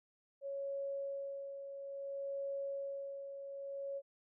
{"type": "tone with tremolo", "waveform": "sine", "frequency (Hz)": 554.4, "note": "C#5", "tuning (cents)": 0, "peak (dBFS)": -37, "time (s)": [0.41, 4.02], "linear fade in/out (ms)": 50, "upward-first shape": "sine", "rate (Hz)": 0.59, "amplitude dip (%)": 55, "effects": []}